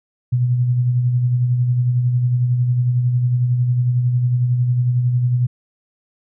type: tone with tremolo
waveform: sine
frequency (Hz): 123.47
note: B2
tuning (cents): 0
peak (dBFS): -12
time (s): 0.32-5.47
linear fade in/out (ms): 10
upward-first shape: sine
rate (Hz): 11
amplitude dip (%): 40
effects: none